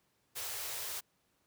white band-stop noise, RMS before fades -40 dBFS, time 0.35-1.01 s, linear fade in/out 20 ms, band 130 to 370 Hz, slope 48 dB/octave, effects pink hiss -75 dBFS RMS until 1.46 s + high-pass 80 Hz 12 dB/octave

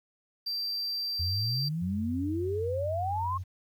triangle tone, 4699 Hz, D8, in tune, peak -29 dBFS, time 0.46-1.69 s, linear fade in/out 10 ms
sine exponential sweep, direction up, 82.9 to 1099 Hz, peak -29 dBFS, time 1.19-3.38 s, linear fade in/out 10 ms
sine tone with pitch glide, 90.8 to 91.91 Hz, F#2 to F#2, -32 to -11 cents, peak -33 dBFS, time 1.81-3.44 s, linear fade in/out 20 ms, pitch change +21 cents, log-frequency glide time 2.19-2.77 s
effects 10-bit

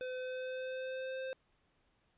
square tone with pitch glide, 509 to 523.6 Hz, C5 to C5, -48 to +1 cents, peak -39 dBFS, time 0.01-1.33 s, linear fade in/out 0 ms, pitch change +49 cents, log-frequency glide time 0.18-1.2 s, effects pink hiss -75 dBFS RMS until 2.17 s + resampled to 8000 Hz

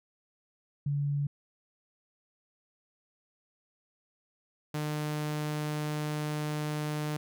sine / sawtooth tone pair in turn, 143.2 / 150.84 Hz, D3 / D3, -43 / +47 cents, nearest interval minor second, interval 90 cents, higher second, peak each -27 dBFS, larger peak neither, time 0.86-1.27 / 4.74-7.17 s, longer second, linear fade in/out 5 ms, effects none

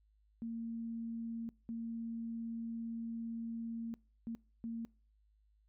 sine tone bursts at uneven times, 229.4 Hz, A#3, 28 cents flat, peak -38 dBFS, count 4, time 0.42-1.49 / 1.69-3.94 / 4.27-4.35 / 4.64-4.85 s, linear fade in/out 0 ms, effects noise-tail reverb RT60 0.4 s tail -25 dB re dry + added 52 Hz sine -68 dBFS peak until 5.68 s

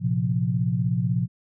sine chord, Bb suspended second, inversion none, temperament equal with one note detuned, 114.67 / 130.81 / 174.61 Hz, Bb2 / C3 / F3, -28 / 0 / 0 cents, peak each -25 dBFS, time 0-1.28 s, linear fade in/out 50 ms, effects none

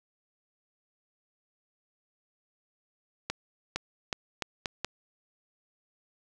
accelerating click train, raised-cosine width 0.2 ms, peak -13 dBFS, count 6, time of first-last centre 3.3-4.846 s, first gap 460 ms, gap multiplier 0.8, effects none

